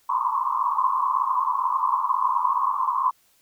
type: band-pass noise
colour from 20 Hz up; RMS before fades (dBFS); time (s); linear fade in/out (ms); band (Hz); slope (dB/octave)
pink; -23; 0.09-3.11; 10; 980 to 1100; 96
effects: white hiss -62 dBFS RMS until 3.41 s